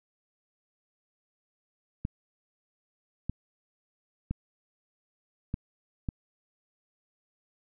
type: clicks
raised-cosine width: 5 ms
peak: -18 dBFS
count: 5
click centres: 2.051 / 3.296 / 4.31 / 5.541 / 6.088 s
effects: none